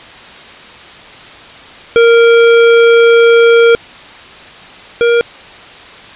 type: tone pair in turn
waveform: square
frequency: 465.1 / 470.5 Hz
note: A#4 / A#4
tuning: -4 / +16 cents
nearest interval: unison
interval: 20 cents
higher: second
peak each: -4 / -7 dBFS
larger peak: first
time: 1.96-3.75 / 5.01-5.21 s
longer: first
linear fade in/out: 0 ms
effects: white hiss -33 dBFS RMS until 6.15 s + resampled to 8000 Hz